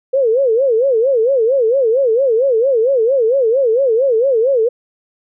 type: tone with vibrato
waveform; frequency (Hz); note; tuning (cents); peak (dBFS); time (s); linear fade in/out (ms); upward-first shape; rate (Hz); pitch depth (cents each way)
sine; 493.9; B4; 0; -10; 0.13-4.69; 10; sine; 4.4; 210
effects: none